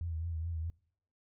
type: tone with vibrato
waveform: sine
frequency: 82.41 Hz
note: E2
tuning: in tune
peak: -34 dBFS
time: 0.01-0.7 s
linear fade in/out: 0 ms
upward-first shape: triangle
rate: 4.7 Hz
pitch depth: 78 cents each way
effects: noise-tail reverb RT60 0.6 s tail -23 dB re dry